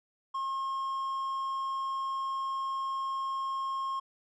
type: tone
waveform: triangle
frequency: 1075 Hz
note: C6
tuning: 47 cents sharp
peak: -29 dBFS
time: 0.34-4 s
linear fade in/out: 10 ms
effects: resampled to 22050 Hz